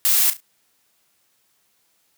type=noise with echo; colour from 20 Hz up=blue; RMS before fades=-17 dBFS; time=0.05-0.3 s; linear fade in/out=0 ms; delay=34 ms; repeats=3; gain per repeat=-11 dB; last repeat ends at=0.402 s; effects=white hiss -65 dBFS RMS until 2.17 s + high-pass 80 Hz 12 dB/octave